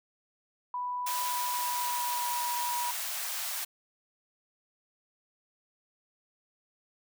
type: tone with pitch glide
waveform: sine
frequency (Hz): 987.8 to 966.4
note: B5 to B5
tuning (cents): 0 to -38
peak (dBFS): -31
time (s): 0.74-2.91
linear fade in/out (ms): 2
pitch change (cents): -38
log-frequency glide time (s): 1.08-2.39
type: high-pass noise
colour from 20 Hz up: white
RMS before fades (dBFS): -35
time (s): 1.06-3.65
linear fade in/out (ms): 10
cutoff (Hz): 620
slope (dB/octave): 48
effects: none